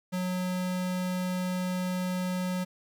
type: tone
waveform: square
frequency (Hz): 182.6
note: F#3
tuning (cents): -23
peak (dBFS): -29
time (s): 0.12-2.65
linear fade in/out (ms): 20
effects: 10-bit